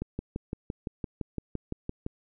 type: click train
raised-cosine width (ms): 3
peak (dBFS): -19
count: 13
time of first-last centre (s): 0.02-2.064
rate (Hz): 5.87
effects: none